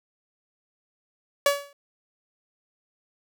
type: tone with exponential decay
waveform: sawtooth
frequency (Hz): 568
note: C#5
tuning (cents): +42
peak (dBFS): -11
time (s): 1.46-1.73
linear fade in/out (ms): 2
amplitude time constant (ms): 57
effects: none